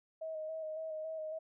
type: tone with vibrato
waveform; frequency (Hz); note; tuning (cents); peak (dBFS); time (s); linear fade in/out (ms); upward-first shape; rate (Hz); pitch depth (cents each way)
sine; 632; D#5; +27; -38; 0.21-1.39; 10; square; 3.6; 22
effects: none